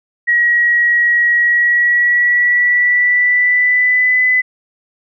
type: tone with pitch glide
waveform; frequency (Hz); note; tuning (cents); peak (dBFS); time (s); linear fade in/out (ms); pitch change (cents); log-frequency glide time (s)
sine; 1906 to 2007; A#6 to B6; +38 to +27; -9; 0.27-4.42; 20; +89; 1.36-4.23
effects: none